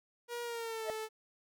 sawtooth tone with pitch glide, 477 to 437.4 Hz, A#4 to A4, +40 to -10 cents, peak -34 dBFS, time 0.28-1.09 s, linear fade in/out 50 ms, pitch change -150 cents, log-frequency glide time 0.43-0.89 s
triangle tone with exponential growth, 638 Hz, D#5, 43 cents sharp, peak -27 dBFS, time 0.82-0.9 s, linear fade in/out 0 ms, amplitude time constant 16 ms
effects none

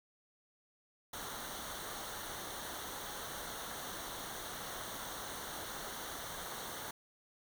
pink noise with comb filter, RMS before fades -44 dBFS, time 1.13-6.91 s, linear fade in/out 5 ms, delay 0.4 ms, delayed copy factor -0.7, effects none

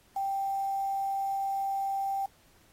sine tone with quantisation, 784 Hz, G5, in tune, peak -28 dBFS, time 0.16-2.26 s, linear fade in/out 5 ms, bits 8, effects pink hiss -63 dBFS RMS until 2.72 s + AAC 48 kbps

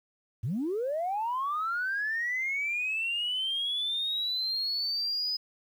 sine linear sweep, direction up, 92.9 to 5030 Hz, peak -27 dBFS, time 0.43-5.37 s, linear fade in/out 10 ms, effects tanh soft clip ceiling -24 dBFS + 10-bit

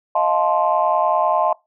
sine chord, F dominant seventh, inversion third, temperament just, 628.6 / 698.5 / 873.1 / 1047.7 Hz, Eb5 / F5 / A5 / C6, +18 / 0 / -14 / +2 cents, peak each -20 dBFS, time 0.15-1.53 s, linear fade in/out 5 ms, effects noise-tail reverb RT60 0.2 s tail -22 dB re dry + tanh soft clip ceiling -4 dBFS

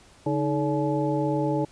harmonic tone with a mistuned harmonic, 142.7 Hz, D3, 49 cents flat, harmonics 1 / 2 / 3 / 4 / 6, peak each -28 / -26 / -30 / -30 / -31 dBFS, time 0.26-1.65 s, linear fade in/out 5 ms, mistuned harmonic 2, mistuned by +150 cents, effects pink hiss -54 dBFS RMS until 1.71 s + resampled to 22050 Hz

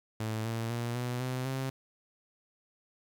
sawtooth tone with pitch steps, 110 / 114.21 / 118.58 / 123.11 / 127.83 / 132.72 Hz, A2 / A#2 / A#2 / B2 / C3 / C3, 0 / -35 / +30 / -5 / -40 / +25 cents, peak -28 dBFS, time 0.2-1.7 s, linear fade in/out 5 ms, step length 250 ms, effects 10-bit

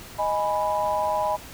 sine chord, G# minor, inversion second, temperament equal, 622.3 / 830.6 / 987.8 Hz, D#5 / G#5 / B5, 0 / 0 / 0 cents, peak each -26 dBFS, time 0.18-1.37 s, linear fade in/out 20 ms, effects pink hiss -42 dBFS RMS until 1.53 s

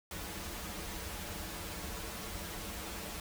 pink noise with comb filter, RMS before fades -42 dBFS, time 0.11-3.2 s, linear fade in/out 2 ms, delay 7.7 ms, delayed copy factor -1, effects none

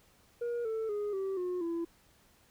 sine tone with pitch steps, 475.6 / 443.8 / 414 / 386.3 / 360.4 / 336.3 Hz, A#4 / A4 / G#4 / G4 / F#4 / E4, +35 / +15 / -5 / -25 / -45 / +35 cents, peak -29 dBFS, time 0.41-1.85 s, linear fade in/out 10 ms, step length 240 ms, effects tanh soft clip ceiling -31 dBFS + pink hiss -65 dBFS RMS until 2.5 s

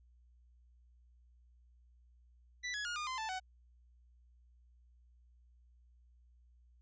sawtooth tone with pitch steps, 1975.5 / 1680.5 / 1429.5 / 1216.1 / 1034.5 / 880 / 748.6 Hz, B6 / G#6 / F6 / D#6 / C6 / A5 / F#5, 0 / +20 / +40 / -40 / -20 / 0 / +20 cents, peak -34 dBFS, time 2.63-3.4 s, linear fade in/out 20 ms, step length 110 ms, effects added 60 Hz sine -62 dBFS peak until 6.81 s + resampled to 16000 Hz

